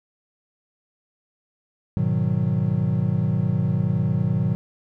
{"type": "chord", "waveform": "triangle", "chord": "G# minor seventh", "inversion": "none", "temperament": "equal", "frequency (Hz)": [103.83, 123.47, 155.56, 185], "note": ["G#2", "B2", "D#3", "F#3"], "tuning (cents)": [0, 0, 0, 0], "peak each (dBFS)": [-24, -22, -22, -23], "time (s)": [1.97, 4.55], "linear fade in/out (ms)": 0, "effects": []}